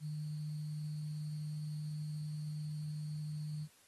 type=tone with sample-and-hold; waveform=sine; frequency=151.8 Hz; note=D#3; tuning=42 cents flat; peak=-38 dBFS; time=0-3.68 s; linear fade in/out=50 ms; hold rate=4410 Hz; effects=white hiss -66 dBFS RMS until 3.87 s + AAC 32 kbps